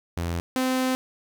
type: tone pair in turn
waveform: sawtooth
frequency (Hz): 85.3 / 258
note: F2 / C4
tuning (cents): -40 / -24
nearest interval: octave + perfect fifth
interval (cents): 1916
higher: second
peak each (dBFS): -22 / -18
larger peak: second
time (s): 0.17-0.4 / 0.56-0.95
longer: second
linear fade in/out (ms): 0
effects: 10-bit